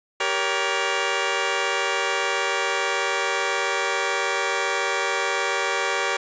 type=chord; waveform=10% pulse; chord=G diminished; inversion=none; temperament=just; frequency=392 / 470.4 / 564.5 Hz; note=G4 / Bb4 / Db5; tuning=0 / +16 / +31 cents; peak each=-18 dBFS; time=0.2-6.17 s; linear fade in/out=5 ms; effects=resampled to 16000 Hz + 8-bit